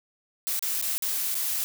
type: noise with dropouts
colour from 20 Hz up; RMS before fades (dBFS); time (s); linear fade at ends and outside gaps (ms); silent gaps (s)
blue; -28; 0.47-1.64; 0; 0.593-0.625 / 0.814-0.824 / 0.98-1.023 / 1.344-1.352
effects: none